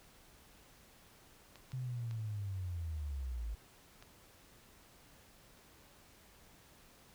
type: clicks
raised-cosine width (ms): 0.2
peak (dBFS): -36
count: 4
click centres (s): 1.557 / 1.719 / 2.111 / 4.025
type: linear sweep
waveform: sine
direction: down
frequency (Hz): 130.81 to 51.91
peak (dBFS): -37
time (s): 1.73-3.55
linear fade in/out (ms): 5
effects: pink hiss -62 dBFS RMS until 7.14 s

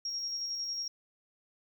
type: tone with tremolo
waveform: triangle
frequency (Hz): 5588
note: F8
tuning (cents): 0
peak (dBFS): -29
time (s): 0.05-0.88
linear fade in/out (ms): 5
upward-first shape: square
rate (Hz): 11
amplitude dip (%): 35
effects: tanh soft clip ceiling -31 dBFS

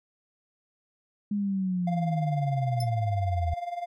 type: linear sweep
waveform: sine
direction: down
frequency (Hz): 207.7 to 77.6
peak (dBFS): -25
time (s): 1.31-3.54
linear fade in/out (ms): 5
type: tone with tremolo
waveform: triangle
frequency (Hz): 698.5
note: F5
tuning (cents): 0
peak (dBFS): -26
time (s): 1.87-3.86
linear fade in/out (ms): 5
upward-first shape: sine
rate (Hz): 20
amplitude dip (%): 75
type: tone with exponential decay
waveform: sawtooth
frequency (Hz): 5274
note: E8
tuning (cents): 0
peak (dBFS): -30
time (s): 2.8-2.89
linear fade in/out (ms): 5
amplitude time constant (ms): 19
effects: none

